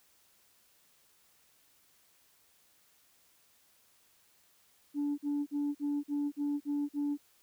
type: tone bursts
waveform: sine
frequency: 289.2 Hz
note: D4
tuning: 27 cents flat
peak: -28 dBFS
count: 8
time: 4.94-7.175 s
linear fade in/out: 50 ms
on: 240 ms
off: 45 ms
effects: tanh soft clip ceiling -27 dBFS + white hiss -67 dBFS RMS until 7.42 s